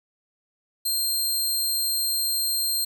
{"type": "tone", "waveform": "15% pulse", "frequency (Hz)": 4182, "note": "C8", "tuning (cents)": -2, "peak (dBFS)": -16, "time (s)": [0.85, 2.85], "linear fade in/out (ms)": 10, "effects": []}